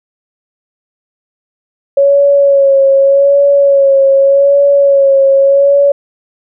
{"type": "tone with vibrato", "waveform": "sine", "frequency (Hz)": 555, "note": "C#5", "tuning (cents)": 2, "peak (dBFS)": -4, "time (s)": [1.97, 5.92], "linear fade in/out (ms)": 5, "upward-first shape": "sine", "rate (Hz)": 0.84, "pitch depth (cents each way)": 32, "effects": []}